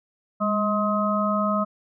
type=harmonic tone with a mistuned harmonic; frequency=211.1 Hz; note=G#3; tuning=29 cents sharp; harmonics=1 / 3 / 5 / 6; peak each=-24 / -26 / -30 / -25 dBFS; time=0.4-1.65 s; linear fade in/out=20 ms; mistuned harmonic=1; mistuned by=-52 cents; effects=none